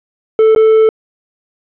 triangle tone with dropouts, 440 Hz, A4, in tune, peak -3 dBFS, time 0.39-0.89 s, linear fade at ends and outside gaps 1 ms, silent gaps 0.549-0.561 s, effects resampled to 8000 Hz + 7-bit

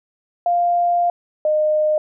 sine tone pair in turn, 698.5 / 612.3 Hz, F5 / D#5, 0 / -28 cents, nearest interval major second, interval 228 cents, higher first, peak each -14 dBFS, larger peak neither, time 0.46-1.1 / 1.45-1.98 s, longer first, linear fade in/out 2 ms, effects none

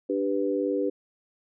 sine chord, G major, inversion second, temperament equal, 293.7 / 392 / 493.9 Hz, D4 / G4 / B4, 0 / 0 / 0 cents, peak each -28 dBFS, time 0.09-0.9 s, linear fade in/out 10 ms, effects none

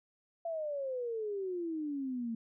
sine exponential sweep, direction down, 681 to 223.8 Hz, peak -34 dBFS, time 0.45-2.35 s, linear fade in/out 5 ms, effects none

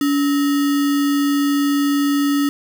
sine tone with sample-and-hold, 284.7 Hz, C#4, 46 cents sharp, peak -14 dBFS, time 0.01-2.49 s, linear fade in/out 2 ms, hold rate 1575 Hz, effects none

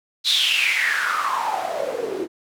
white noise with band-pass filter sweep, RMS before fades -22 dBFS, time 0.24-2.28 s, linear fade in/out 50 ms, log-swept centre 4000 to 330 Hz, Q 8.1, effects none

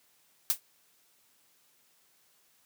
blue noise with exponential decay, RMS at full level -22 dBFS, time 0.5-0.6 s, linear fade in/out 0 ms, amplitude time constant 20 ms, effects white hiss -67 dBFS RMS until 2.65 s + high-pass 100 Hz 12 dB/octave

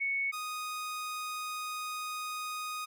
sine / sawtooth tone pair in turn, 2215 / 1243.1 Hz, C#7 / D#6, -2 / -2 cents, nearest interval minor seventh, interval 1000 cents, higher first, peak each -29 / -32 dBFS, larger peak first, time 0-0.32 / 0.32-2.86 s, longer second, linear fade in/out 20 ms, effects none

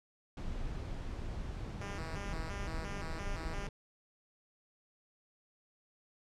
brown noise, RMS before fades -40 dBFS, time 0.37-3.69 s, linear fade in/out 2 ms
5% pulse tone with vibrato, 180 Hz, F#3, 47 cents flat, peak -32 dBFS, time 1.81-3.67 s, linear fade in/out 2 ms, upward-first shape square, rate 2.9 Hz, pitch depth 190 cents each way
effects low-pass 7000 Hz 12 dB/octave

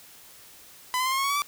sawtooth tone with pitch steps, 1005 / 1026.1 / 1047.7 / 1069.7 / 1092.2 / 1115.1 / 1138.5 / 1162.5 Hz, B5 / C6 / C6 / C6 / C#6 / C#6 / C#6 / D6, +30 / -34 / +2 / +38 / -26 / +10 / +46 / -18 cents, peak -20 dBFS, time 0.94-1.42 s, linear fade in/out 0 ms, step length 60 ms, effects white hiss -50 dBFS RMS until 1.47 s

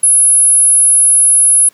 sine tone, 10580 Hz, E9, 5 cents sharp, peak -5 dBFS, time 0.03-1.69 s, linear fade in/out 5 ms, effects pink hiss -49 dBFS RMS until 1.73 s + high-pass 200 Hz 12 dB/octave

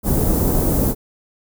pink band-stop noise, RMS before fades -17 dBFS, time 0.03-0.95 s, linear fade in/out 50 ms, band 510 to 15000 Hz, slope 12 dB/octave, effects none

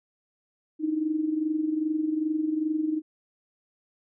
sine tone with amplitude modulation, 311.1 Hz, D#4, in tune, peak -21 dBFS, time 0.79-3.02 s, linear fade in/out 50 ms, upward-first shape sine, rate 22.5 Hz, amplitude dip 65%, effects none

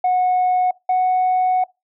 sine tone pair in turn, 732 / 738.8 Hz, F#5 / F#5, -19 / -3 cents, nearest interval unison, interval 16 cents, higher second, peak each -12 dBFS, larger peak neither, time 0.04-0.71 / 0.89-1.64 s, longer second, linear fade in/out 5 ms, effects noise-tail reverb RT60 0.2 s tail -23 dB re dry + tanh soft clip ceiling -12 dBFS

